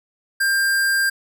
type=tone; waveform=square; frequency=1593 Hz; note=G6; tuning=27 cents sharp; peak=-17 dBFS; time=0.4-1.1 s; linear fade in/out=10 ms; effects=none